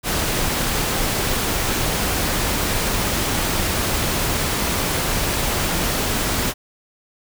pink noise, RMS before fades -21 dBFS, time 0.03-6.54 s, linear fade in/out 50 ms, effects none

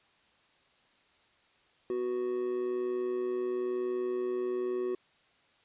triangle tone with amplitude modulation, 370 Hz, F#4, in tune, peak -25 dBFS, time 1.9-4.95 s, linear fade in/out 2 ms, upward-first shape sine, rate 121 Hz, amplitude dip 60%, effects white hiss -66 dBFS RMS until 5.64 s + resampled to 8000 Hz

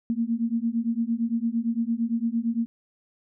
sine beating tone pair, 226.8 / 235.6 Hz, A#3 / A#3, -47 / +19 cents, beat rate 8.8 Hz, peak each -26 dBFS, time 0.1-2.66 s, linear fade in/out 0 ms, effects none

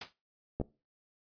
white noise with exponential decay, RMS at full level -34 dBFS, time 0.01-0.13 s, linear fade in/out 5 ms, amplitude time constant 26 ms
clicks, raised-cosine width 2 ms, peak -20 dBFS, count 2, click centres 0.6 / 0.614 s
effects noise-tail reverb RT60 0.3 s tail -21 dB re dry + resampled to 11025 Hz

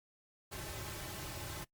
pink noise with comb filter, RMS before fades -44 dBFS, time 0.51-1.65 s, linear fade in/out 20 ms, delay 4.2 ms, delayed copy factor -0.9, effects noise-tail reverb RT60 0.1 s tail -22 dB re dry + Opus 48 kbps

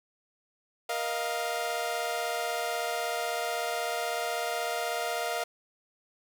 sawtooth chord, Bb suspended fourth, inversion none, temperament equal with one note detuned, 472.4 / 622.3 / 698.5 Hz, Bb4 / Eb5 / F5, +23 / 0 / 0 cents, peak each -32 / -32 / -28 dBFS, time 0.89-5.44 s, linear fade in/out 5 ms, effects none

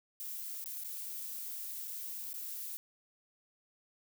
violet noise with dropouts, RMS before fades -42 dBFS, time 0.2-2.77 s, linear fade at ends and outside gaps 0 ms, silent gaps 0.641-0.659 / 0.837-0.845 / 1.874-1.878 / 2.331-2.341 s, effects none

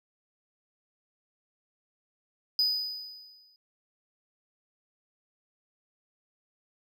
triangle tone with exponential decay, 4978 Hz, D#8, in tune, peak -20 dBFS, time 2.59-3.56 s, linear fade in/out 1 ms, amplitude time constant 210 ms, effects none

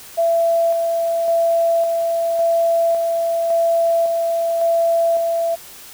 sine tone with tremolo, 670 Hz, E5, 28 cents sharp, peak -13 dBFS, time 0.17-5.56 s, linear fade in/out 20 ms, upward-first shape square, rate 0.9 Hz, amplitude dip 30%, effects white hiss -39 dBFS RMS until 5.93 s

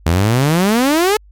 sawtooth exponential sweep, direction up, 77.78 to 440 Hz, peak -7 dBFS, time 0.06-1.17 s, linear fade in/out 5 ms, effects added 50 Hz sine -41 dBFS peak until 1.31 s + MP3 96 kbps

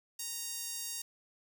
sawtooth tone with high-pass filter, 932.3 Hz, A#5, in tune, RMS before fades -40 dBFS, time 0.19-1.02 s, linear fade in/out 5 ms, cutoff 6300 Hz, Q 1.1, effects none

